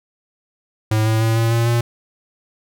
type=tone with pitch steps; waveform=square; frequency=108.9 / 110.68 / 112.48 / 114.31 / 116.18 / 118.07 Hz; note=A2 / A2 / A2 / A#2 / A#2 / A#2; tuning=-17 / +11 / +39 / -33 / -5 / +23 cents; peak=-15 dBFS; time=0.91-1.81 s; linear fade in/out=5 ms; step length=150 ms; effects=none